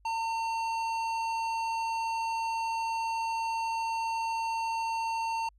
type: tone with tanh clipping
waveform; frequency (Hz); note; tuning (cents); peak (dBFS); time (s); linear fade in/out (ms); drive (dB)
sine; 907; A#5; -48; -31; 0.05-5.49; 5; 14
effects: added 50 Hz sine -59 dBFS peak until 5.58 s + AAC 64 kbps